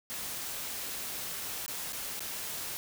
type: noise with dropouts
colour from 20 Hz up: white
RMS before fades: -38 dBFS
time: 0.1-2.77 s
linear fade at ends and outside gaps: 0 ms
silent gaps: 1.662-1.68 / 1.924-1.93 / 2.194-2.205 s
effects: none